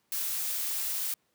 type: noise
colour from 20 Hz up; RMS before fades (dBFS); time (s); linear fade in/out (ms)
blue; -32; 0.12-1.14; 2
effects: pink hiss -73 dBFS RMS until 1.34 s + high-pass 150 Hz 12 dB/octave